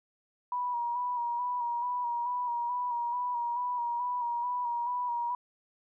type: tone with vibrato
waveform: sine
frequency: 967 Hz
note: B5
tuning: 37 cents flat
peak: -29 dBFS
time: 0.52-5.35 s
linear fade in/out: 2 ms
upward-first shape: square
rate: 2.3 Hz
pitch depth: 31 cents each way
effects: none